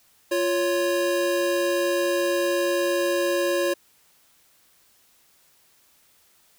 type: tone pair together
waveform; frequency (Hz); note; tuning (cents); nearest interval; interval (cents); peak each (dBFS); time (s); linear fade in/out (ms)
square; 349.2 / 555.7; F4 / C#5; 0 / +4; minor sixth; 804; -25 / -24; 0.31-3.74; 10
effects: white hiss -60 dBFS RMS until 6.58 s